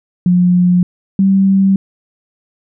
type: tone pair in turn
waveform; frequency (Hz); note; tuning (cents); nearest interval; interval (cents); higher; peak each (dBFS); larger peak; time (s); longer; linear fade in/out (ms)
sine; 178.6 / 193.72; F3 / G3; +39 / -20; minor second; 141; second; -7; neither; 0.26-0.83 / 1.19-1.76; neither; 2
effects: none